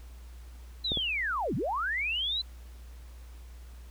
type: linear two-way sweep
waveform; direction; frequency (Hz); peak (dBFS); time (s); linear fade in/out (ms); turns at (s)
sine; down then up; 4078 to 103.8 to 4078; -28; 0.84-2.42; 10; 1.55
type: clicks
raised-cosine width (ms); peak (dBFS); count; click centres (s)
2; -20 / -21; 2; 0.919 / 0.973
effects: added 60 Hz sine -44 dBFS peak until 3.9 s + pink hiss -59 dBFS RMS until 3.9 s